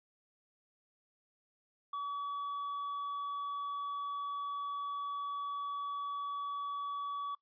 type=tone; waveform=triangle; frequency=1139 Hz; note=C#6; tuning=47 cents sharp; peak=-34 dBFS; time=1.93-7.35 s; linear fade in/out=5 ms; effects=noise-tail reverb RT60 0.1 s tail -22 dB re dry + resampled to 11025 Hz